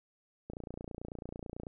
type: click train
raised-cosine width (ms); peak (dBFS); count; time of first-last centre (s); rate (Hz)
2; -28; 35; 0.5-1.668; 29.1
effects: none